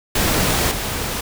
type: noise with level steps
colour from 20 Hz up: pink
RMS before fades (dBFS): -18 / -24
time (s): 0.15-1.21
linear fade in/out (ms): 5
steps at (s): 0.71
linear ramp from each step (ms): 5
effects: none